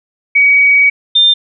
sine tone pair in turn, 2262 / 3600 Hz, C#7 / A7, +34 / +39 cents, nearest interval minor sixth, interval 805 cents, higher second, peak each -5 dBFS, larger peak neither, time 0.35-0.9 / 1.15-1.34 s, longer first, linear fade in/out 10 ms, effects none

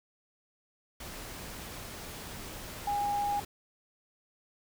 sine tone in noise, 817 Hz, G#5, 29 cents flat, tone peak -28 dBFS, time 2.87-3.4 s, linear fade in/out 5 ms, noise pink, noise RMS -43 dBFS, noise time 1-3.45 s, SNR +12 dB, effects none

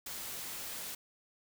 white noise, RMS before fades -42 dBFS, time 0.06-0.95 s, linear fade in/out 5 ms, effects none

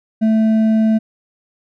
triangle tone with hard clipping, 220 Hz, A3, in tune, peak -12 dBFS, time 0.21-0.99 s, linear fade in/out 20 ms, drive 8 dB, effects none

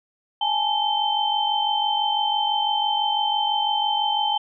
sine tone cluster, 828 / 874 / 3097 Hz, G#5 / A5 / G7, -5 / -12 / -22 cents, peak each -24 dBFS, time 0.41-4.38 s, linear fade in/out 5 ms, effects none

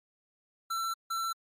square tone bursts at uneven times, 1343 Hz, E6, 32 cents sharp, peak -31 dBFS, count 2, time 0.7-0.94 / 1.1-1.33 s, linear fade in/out 10 ms, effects MP3 64 kbps

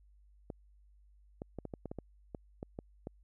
clicks, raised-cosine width 2 ms, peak -27 dBFS, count 12, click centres 0.502 / 1.419 / 1.587 / 1.653 / 1.738 / 1.857 / 1.915 / 1.987 / 2.348 / 2.629 / 2.789 / 3.071 s, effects added 50 Hz sine -60 dBFS peak until 3.23 s

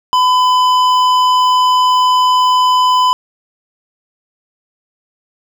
triangle tone with hard clipping, 1006 Hz, B5, 32 cents sharp, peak -10 dBFS, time 0.13-3.13 s, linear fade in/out 0 ms, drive 14 dB, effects none

